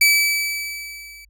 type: tone with level ramp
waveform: sawtooth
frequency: 2302 Hz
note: D7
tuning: 35 cents flat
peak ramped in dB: -7 to -37 dBFS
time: 0.01-1.25 s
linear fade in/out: 5 ms
effects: added 50 Hz sine -52 dBFS peak until 1.29 s